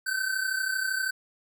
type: tone pair together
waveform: square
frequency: 1514 / 1546.7 Hz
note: F#6 / G6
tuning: +39 / -24 cents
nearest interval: unison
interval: 37 cents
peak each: -32 / -29 dBFS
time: 0.06-1.11 s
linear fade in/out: 10 ms
effects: none